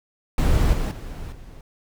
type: noise with level steps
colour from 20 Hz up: brown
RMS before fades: -18 / -23 / -33 / -41 dBFS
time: 0.38-1.61 s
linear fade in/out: 2 ms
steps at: 0.73 / 0.91 / 1.32 s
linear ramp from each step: 5 ms
effects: none